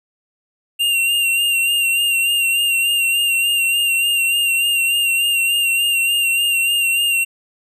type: tone with vibrato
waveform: square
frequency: 2774 Hz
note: F7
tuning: 12 cents flat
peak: -15 dBFS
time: 0.79-7.25 s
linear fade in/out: 20 ms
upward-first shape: sine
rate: 3.4 Hz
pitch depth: 35 cents each way
effects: none